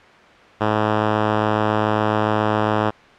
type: tone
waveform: 5% pulse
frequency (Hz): 107.2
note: A2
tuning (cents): -45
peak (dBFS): -5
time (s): 0.6-2.91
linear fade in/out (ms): 20
effects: white hiss -45 dBFS RMS until 3.18 s + low-pass 2000 Hz 12 dB/octave